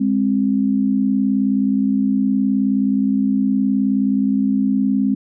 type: tone pair together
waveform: sine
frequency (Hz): 205.2 / 264.4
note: G#3 / C4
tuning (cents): -21 / +18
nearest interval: major third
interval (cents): 439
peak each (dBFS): -17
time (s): 0-5.15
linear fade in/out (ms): 10
effects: none